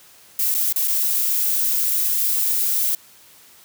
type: noise with dropouts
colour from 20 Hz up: violet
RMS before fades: -20 dBFS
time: 0.39-2.95 s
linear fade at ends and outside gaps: 2 ms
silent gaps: 0.543-0.548 / 0.726-0.76 / 0.876-0.88 s
effects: white hiss -49 dBFS RMS until 3.64 s + high-pass 60 Hz 12 dB/octave